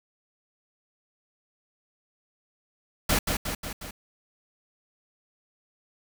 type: noise with echo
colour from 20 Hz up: pink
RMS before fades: -23 dBFS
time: 3.09-3.19 s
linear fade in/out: 5 ms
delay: 180 ms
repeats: 4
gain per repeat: -4 dB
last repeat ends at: 3.91 s
effects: none